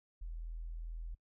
sine tone, 41.2 Hz, E1, in tune, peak -40 dBFS, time 0.21-1.15 s, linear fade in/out 10 ms, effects noise-tail reverb RT60 0.1 s tail -25 dB re dry

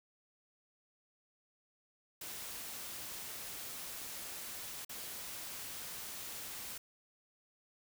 white noise with dropouts, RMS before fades -45 dBFS, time 2.21-6.78 s, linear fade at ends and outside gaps 5 ms, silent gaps 4.849-4.893 s, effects none

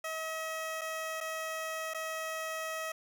15% pulse tone with dropouts, 639 Hz, D#5, 46 cents sharp, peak -29 dBFS, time 0.04-2.92 s, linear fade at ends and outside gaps 5 ms, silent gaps 0.812-0.815 / 1.205-1.209 / 1.937-1.945 s, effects none

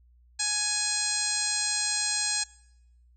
harmonic tone with a mistuned harmonic, 834 Hz, G#5, 7 cents sharp, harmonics 1 / 2 / 3 / 4 / 5 / 6 / 7 / 8 / 9 / 10, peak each -41 / -36 / -38 / -41 / -32 / -35 / -39 / -33 / -34 / -33 dBFS, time 0.39-2.44 s, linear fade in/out 10 ms, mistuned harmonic 7, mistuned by -58 cents, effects noise-tail reverb RT60 0.8 s tail -22 dB re dry + added 60 Hz sine -56 dBFS peak until 3.16 s

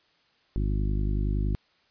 harmonic tone, 50.7 Hz, G#1, 41 cents flat, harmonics 1 / 2 / 3 / 4 / 5 / 6 / 7, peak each -25 / -31 / -35 / -37 / -39 / -41 / -42 dBFS, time 0.56-1.55 s, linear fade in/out 0 ms, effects white hiss -65 dBFS RMS until 1.9 s + resampled to 11025 Hz

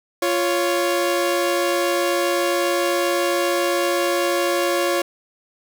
sawtooth tone pair together, 348.2 / 556.1 Hz, F4 / C#5, -5 / +5 cents, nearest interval minor sixth, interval 810 cents, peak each -17 dBFS, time 0.22-5.02 s, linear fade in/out 5 ms, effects none

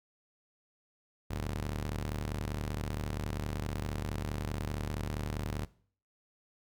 sawtooth ring-modulated tone, 75.1 Hz, D2, 39 cents sharp, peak -27 dBFS, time 1.3-5.66 s, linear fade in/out 10 ms, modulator 22.3 Hz, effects noise-tail reverb RT60 0.5 s tail -20 dB re dry

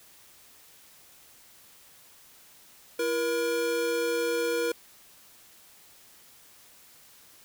square tone pair together, 335.7 / 476 Hz, E4 / A#4, +32 / +36 cents, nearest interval tritone, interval 604 cents, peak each -34 / -27 dBFS, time 2.99-4.72 s, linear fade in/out 5 ms, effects white hiss -55 dBFS RMS until 7.44 s

